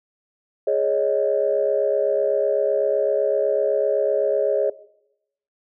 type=chord; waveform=sine; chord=Ab suspended fourth; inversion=none; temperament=equal; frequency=415.3 / 554.4 / 622.3 Hz; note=Ab4 / Db5 / Eb5; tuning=0 / 0 / 0 cents; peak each=-22 / -20 / -22 dBFS; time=0.67-4.7 s; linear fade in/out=5 ms; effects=noise-tail reverb RT60 0.8 s tail -18 dB re dry + tanh soft clip ceiling -8 dBFS